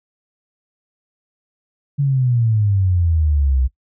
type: exponential sweep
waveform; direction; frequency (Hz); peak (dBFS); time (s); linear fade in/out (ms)
sine; down; 144.4 to 62.3; -13; 1.98-3.68; 20
effects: noise-tail reverb RT60 0.1 s tail -20 dB re dry